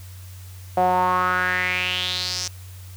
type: tone with band-pass filter sweep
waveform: sawtooth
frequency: 182 Hz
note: F#3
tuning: 28 cents flat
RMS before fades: -22 dBFS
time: 0.77-2.48 s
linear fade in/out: 5 ms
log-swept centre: 680 to 5900 Hz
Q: 5
effects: added 92 Hz sine -37 dBFS peak until 2.96 s + white hiss -48 dBFS RMS until 2.96 s